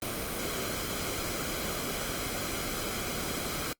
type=noise with comb filter; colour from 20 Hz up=pink; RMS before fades=-34 dBFS; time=0.02-3.73 s; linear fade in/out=2 ms; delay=1.1 ms; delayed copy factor=-0.5; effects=noise-tail reverb RT60 0.1 s tail -24 dB re dry + Opus 32 kbps